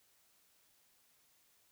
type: silence
effects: white hiss -71 dBFS RMS until 1.71 s

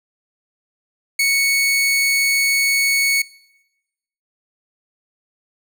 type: tone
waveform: sawtooth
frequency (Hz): 2217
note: C#7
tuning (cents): 0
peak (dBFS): -11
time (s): 1.19-3.22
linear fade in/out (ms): 5
effects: noise-tail reverb RT60 1.0 s tail -23 dB re dry

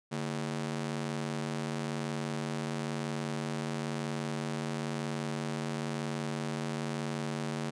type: ring-modulated tone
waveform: sawtooth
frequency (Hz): 186.1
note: F#3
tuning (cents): +10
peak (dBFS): -26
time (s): 0.11-7.71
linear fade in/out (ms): 20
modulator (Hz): 40.5
effects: resampled to 22050 Hz

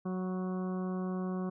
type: harmonic tone with a mistuned harmonic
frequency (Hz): 184.7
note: F#3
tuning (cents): -3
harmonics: 1 / 2 / 3 / 4 / 5 / 6 / 7 / 8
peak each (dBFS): -33 / -40 / -47 / -48 / -56 / -47 / -56 / -57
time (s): 0.05-1.5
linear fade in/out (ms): 10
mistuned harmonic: 5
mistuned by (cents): +50
effects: none

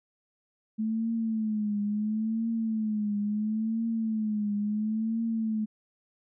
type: tone with vibrato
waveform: sine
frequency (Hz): 216.6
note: A3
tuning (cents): -27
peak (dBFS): -26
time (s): 0.78-5.66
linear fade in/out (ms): 20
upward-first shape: triangle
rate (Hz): 0.73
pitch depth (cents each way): 100
effects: none

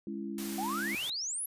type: chord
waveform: sine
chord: C# minor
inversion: second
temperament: equal with one note detuned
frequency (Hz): 207.7 / 277.2 / 334.2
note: G#3 / C#4 / E4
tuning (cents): 0 / 0 / +24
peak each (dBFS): -38 / -42 / -40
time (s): 0.07-0.95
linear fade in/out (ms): 2
type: noise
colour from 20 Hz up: white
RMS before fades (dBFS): -42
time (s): 0.38-1.1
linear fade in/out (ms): 2
type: exponential sweep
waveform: sine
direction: up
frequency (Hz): 724 to 11660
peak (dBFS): -33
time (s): 0.58-1.46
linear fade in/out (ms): 5
effects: resampled to 32000 Hz

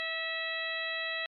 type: harmonic tone with a mistuned harmonic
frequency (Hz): 653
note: E5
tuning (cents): -17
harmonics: 1 / 2 / 3 / 4 / 5 / 6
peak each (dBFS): -41 / -44 / -35 / -39 / -42 / -40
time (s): 0-1.26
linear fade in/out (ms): 0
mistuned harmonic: 3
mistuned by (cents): -17
effects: MP3 64 kbps

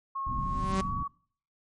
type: tone with pitch glide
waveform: sine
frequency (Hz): 1086 to 1127.5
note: C#6 to C#6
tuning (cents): -36 to +29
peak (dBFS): -31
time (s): 0.15-1.08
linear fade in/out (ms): 10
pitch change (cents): +65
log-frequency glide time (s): 0.71-0.8
type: low-pass noise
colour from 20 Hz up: pink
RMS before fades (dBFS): -34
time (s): 0.26-1.03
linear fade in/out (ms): 5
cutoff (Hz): 260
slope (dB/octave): 48
type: tone with exponential growth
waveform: sawtooth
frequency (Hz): 191.5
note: G3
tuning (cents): -40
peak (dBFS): -22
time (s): 0.3-0.81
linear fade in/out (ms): 2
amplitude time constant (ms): 110
effects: noise-tail reverb RT60 0.5 s tail -21 dB re dry + MP3 48 kbps

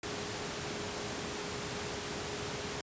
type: tone in noise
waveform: sine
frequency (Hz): 413.9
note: G#4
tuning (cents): -6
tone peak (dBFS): -44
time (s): 0.03-2.81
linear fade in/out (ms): 2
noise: pink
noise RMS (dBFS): -38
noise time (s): 0.03-2.81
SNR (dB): -9
effects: high-pass 100 Hz 12 dB/octave + resampled to 16000 Hz

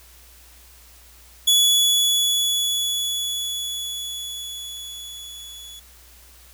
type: tone with level ramp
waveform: sawtooth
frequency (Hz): 3403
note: G#7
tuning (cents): +41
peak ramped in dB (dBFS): -10 to -35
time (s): 1.47-5.8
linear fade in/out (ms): 10
effects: added 60 Hz sine -50 dBFS peak until 6.53 s + white hiss -50 dBFS RMS until 6.53 s

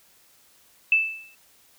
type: tone with exponential decay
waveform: sine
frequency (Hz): 2637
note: E7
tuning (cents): 0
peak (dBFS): -13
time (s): 0.92-1.35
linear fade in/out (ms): 2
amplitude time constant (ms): 92
effects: white hiss -58 dBFS RMS until 1.78 s

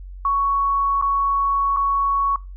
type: tone with dropouts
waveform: sine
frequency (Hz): 1114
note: C#6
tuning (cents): +8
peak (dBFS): -16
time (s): 0.25-2.36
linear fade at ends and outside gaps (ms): 2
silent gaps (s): 1.014-1.023 / 1.764-1.769
effects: noise-tail reverb RT60 0.3 s tail -23 dB re dry + added 46 Hz sine -33 dBFS peak until 2.56 s

